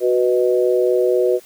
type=chord; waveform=sine; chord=B major; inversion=second; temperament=equal; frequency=370 / 493.9 / 622.3 Hz; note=F#4 / B4 / D#5; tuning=0 / 0 / 0 cents; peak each=-16 / -17 / -22 dBFS; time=0-1.4 s; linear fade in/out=50 ms; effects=white hiss -47 dBFS RMS until 1.45 s